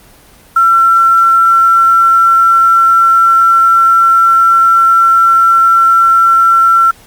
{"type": "tone with quantisation", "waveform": "sine", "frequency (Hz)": 1352, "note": "E6", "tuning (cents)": 43, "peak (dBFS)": -4, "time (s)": [0.56, 6.91], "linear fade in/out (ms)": 5, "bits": 5, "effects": ["pink hiss -41 dBFS RMS until 7.06 s", "Opus 24 kbps"]}